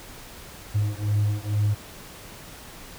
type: beating tone pair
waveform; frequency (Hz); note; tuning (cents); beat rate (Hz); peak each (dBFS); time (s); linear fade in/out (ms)
triangle; 103.1 / 105.3; G#2 / G#2; -12 / +24; 2.2; -22 / -22; 0.74-1.75; 20
effects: tanh soft clip ceiling -12 dBFS + pink hiss -43 dBFS RMS until 2.98 s